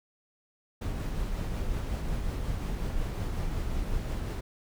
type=noise with tremolo; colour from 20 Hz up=brown; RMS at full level=-30 dBFS; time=0.81-4.41 s; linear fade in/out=10 ms; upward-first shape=triangle; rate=5.5 Hz; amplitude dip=30%; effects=none